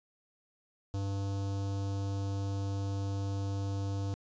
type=tone with notch filter; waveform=square; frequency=98.7 Hz; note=G2; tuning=12 cents sharp; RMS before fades=-34 dBFS; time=0.94-4.14 s; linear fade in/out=0 ms; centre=2000 Hz; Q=0.61; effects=resampled to 16000 Hz